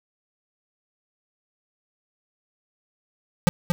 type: tone with echo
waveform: square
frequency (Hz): 174.61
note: F3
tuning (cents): 0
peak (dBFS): -13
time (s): 3.47-3.49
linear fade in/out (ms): 0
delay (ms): 230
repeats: 1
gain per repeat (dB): -6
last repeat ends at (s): 3.72
effects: 8-bit